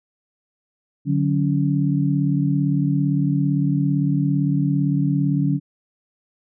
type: tone cluster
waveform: sine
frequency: 146.8 / 184.5 / 280.1 Hz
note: D3 / F#3 / C#4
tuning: 0 / -5 / +18 cents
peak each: -19 / -23 / -22 dBFS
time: 1.05-5.6 s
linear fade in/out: 50 ms
effects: none